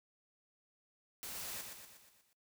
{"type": "noise with echo", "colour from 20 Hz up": "white", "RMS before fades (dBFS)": -45, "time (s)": [1.23, 1.61], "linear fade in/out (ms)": 0, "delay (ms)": 120, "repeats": 6, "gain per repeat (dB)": -5, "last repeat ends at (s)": 2.33, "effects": ["noise-tail reverb RT60 0.1 s tail -19 dB re dry"]}